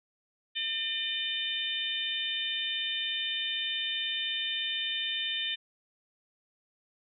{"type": "harmonic tone with a mistuned harmonic", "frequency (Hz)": 603, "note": "D5", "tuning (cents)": 46, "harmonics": [3, 4, 5, 6], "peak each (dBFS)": [-39, -39, -33, -34], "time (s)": [0.55, 5.56], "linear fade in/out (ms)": 20, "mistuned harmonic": 5, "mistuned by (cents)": 15, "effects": []}